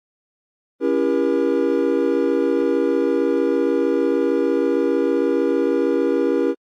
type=chord; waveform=triangle; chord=C# diminished seventh; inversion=none; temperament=just; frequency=277.2 / 332.6 / 399.1 / 479 Hz; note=C#4 / E4 / G4 / Bb4; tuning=0 / +16 / +31 / +47 cents; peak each=-20 / -20 / -20 / -19 dBFS; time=0.8-6.55 s; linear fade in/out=50 ms; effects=AAC 48 kbps